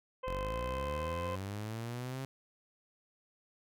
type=harmonic tone; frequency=516 Hz; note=C5; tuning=24 cents flat; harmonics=1 / 2 / 3 / 4 / 5 / 6; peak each=-38 / -40 / -55 / -54 / -52 / -55 dBFS; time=0.23-1.36 s; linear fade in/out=10 ms
type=linear sweep; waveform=sawtooth; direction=up; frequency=43.65 to 135.1 Hz; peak=-34 dBFS; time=0.27-2.25 s; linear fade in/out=0 ms
effects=none